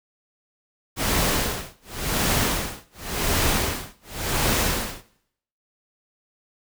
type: noise with tremolo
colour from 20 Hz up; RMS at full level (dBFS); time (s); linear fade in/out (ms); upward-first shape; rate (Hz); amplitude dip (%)
pink; -21; 0.96-5.05; 50; sine; 0.91; 100
effects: noise-tail reverb RT60 0.7 s tail -18 dB re dry